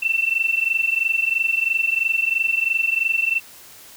sine tone pair together, 2671 / 2694 Hz, E7 / E7, +22 / +37 cents, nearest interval unison, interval 15 cents, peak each -21 / -20 dBFS, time 0.02-3.4 s, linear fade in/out 10 ms, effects white hiss -44 dBFS RMS until 3.96 s

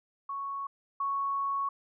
sine tone pair in turn, 1108.7 / 1108.7 Hz, C#6 / C#6, 0 / 0 cents, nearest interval unison, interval 0 cents, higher neither, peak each -33 / -28 dBFS, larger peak second, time 0.29-0.67 / 1-1.69 s, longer second, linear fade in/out 5 ms, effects none

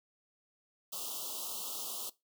white band-stop noise, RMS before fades -40 dBFS, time 0.92-2.1 s, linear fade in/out 10 ms, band 1300 to 2800 Hz, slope 96 dB/octave, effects noise-tail reverb RT60 0.2 s tail -19 dB re dry + high-pass 300 Hz 12 dB/octave

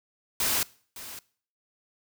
white noise with echo, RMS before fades -26 dBFS, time 0.4-0.63 s, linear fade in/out 2 ms, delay 560 ms, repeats 1, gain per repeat -15 dB, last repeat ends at 1.19 s, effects noise-tail reverb RT60 0.5 s tail -22 dB re dry

